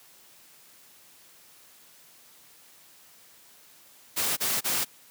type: noise bursts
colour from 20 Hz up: white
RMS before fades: -27 dBFS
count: 3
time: 4.16-4.85 s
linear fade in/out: 20 ms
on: 210 ms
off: 30 ms
effects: white hiss -55 dBFS RMS until 5.1 s + high-pass 100 Hz 12 dB/octave